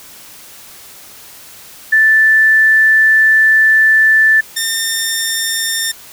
sine / 10% pulse tone pair in turn, 1760 / 1810.5 Hz, A6 / A6, 0 / +49 cents, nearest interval unison, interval 49 cents, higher second, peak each -6 dBFS, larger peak neither, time 1.92-4.41 / 4.56-5.92 s, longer first, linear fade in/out 10 ms, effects white hiss -37 dBFS RMS until 6.12 s

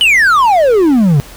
triangle exponential sweep, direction down, 3063 to 132.9 Hz, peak -4 dBFS, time 0.01-1.2 s, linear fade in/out 0 ms, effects added 41 Hz sine -38 dBFS peak until 1.36 s + pink hiss -35 dBFS RMS until 1.36 s

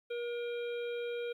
harmonic tone with a mistuned harmonic, 476.9 Hz, A#4, 39 cents sharp, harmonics 1 / 3 / 5 / 7 / 8, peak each -35 / -48 / -48 / -52 / -56 dBFS, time 0.1-1.33 s, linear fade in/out 10 ms, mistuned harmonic 7, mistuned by -61 cents, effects 12-bit

